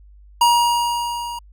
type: tone with level ramp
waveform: square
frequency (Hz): 950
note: A#5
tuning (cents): +33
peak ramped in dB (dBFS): -11 to -28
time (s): 0.41-1.39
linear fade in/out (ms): 5
effects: added 50 Hz sine -43 dBFS peak until 1.52 s